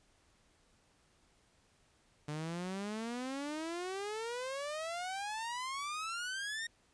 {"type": "exponential sweep", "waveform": "sawtooth", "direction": "up", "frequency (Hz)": [146.83, 1864.7], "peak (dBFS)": -34, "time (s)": [2.28, 6.67], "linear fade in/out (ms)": 5, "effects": ["pink hiss -70 dBFS RMS until 6.93 s", "resampled to 22050 Hz"]}